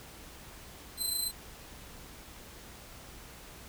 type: tone with amplitude modulation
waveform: 15% pulse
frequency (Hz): 4074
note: C8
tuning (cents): -47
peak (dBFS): -22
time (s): 0.97-1.32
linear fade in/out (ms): 50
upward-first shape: sine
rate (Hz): 27.5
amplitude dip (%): 50
effects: added 60 Hz sine -56 dBFS peak until 3.68 s + pink hiss -50 dBFS RMS until 3.68 s